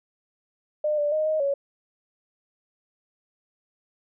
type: tone with pitch steps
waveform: sine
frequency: 604 / 587 / 619 / 624 / 559 Hz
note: D5 / D5 / D#5 / D#5 / C#5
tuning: +48 / -1 / -9 / +5 / +14 cents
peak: -21 dBFS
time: 0.84-1.54 s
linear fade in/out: 5 ms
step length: 140 ms
effects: none